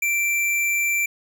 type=tone; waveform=square; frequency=2348 Hz; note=D7; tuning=1 cent flat; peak=-20 dBFS; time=0.02-1.06 s; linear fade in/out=5 ms; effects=none